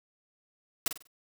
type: noise with echo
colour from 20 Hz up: white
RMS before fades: -27 dBFS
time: 0.86-0.88 s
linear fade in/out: 2 ms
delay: 48 ms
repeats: 4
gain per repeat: -9 dB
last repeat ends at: 1.072 s
effects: none